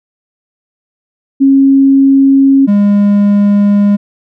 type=tone pair in turn; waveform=sine / triangle; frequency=272.3 / 203.5 Hz; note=C#4 / G#3; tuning=-31 / -35 cents; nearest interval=perfect fourth; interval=504 cents; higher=first; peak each=-3 dBFS; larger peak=neither; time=1.4-2.67 / 2.67-3.97 s; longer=second; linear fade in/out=20 ms; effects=none